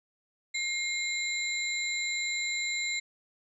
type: tone cluster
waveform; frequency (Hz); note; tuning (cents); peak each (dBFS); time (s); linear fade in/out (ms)
sine; 2131 / 3990 / 7340; C7 / B7 / A#8; +31 / +17 / -28; -31 / -35 / -37; 0.54-3; 10
effects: none